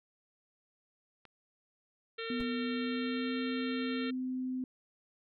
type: click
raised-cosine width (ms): 0.3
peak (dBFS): -38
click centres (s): 1.253
type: harmonic tone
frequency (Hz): 454.6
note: A#4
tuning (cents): -43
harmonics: 1 / 3 / 4 / 5 / 6 / 7 / 8 / 9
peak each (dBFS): -40 / -45 / -46 / -47 / -48 / -48 / -49 / -50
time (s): 2.18-4.11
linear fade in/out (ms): 10
type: tone with pitch glide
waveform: sine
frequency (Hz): 246.9 to 256.3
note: B3 to C4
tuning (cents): 0 to -36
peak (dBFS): -33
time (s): 2.3-4.64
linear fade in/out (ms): 2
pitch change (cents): +64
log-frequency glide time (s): 2.51-3.35
type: noise with exponential decay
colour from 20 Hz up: brown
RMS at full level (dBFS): -40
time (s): 2.4-2.49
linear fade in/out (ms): 1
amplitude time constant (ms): 18
effects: none